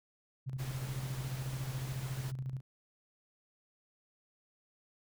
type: tone with tremolo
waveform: sine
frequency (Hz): 130.81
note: C3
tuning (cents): 0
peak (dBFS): -34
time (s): 0.46-2.61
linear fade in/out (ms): 20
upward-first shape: square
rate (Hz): 14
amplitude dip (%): 55
type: noise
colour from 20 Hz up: pink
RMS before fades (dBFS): -47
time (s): 0.58-2.32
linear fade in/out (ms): 20
effects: none